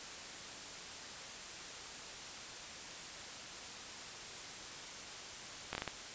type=slowing click train; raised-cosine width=0.3 ms; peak=-21 dBFS; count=5; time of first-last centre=5.73-5.877 s; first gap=21 ms; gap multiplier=1.39; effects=white hiss -47 dBFS RMS until 6.14 s + resampled to 16000 Hz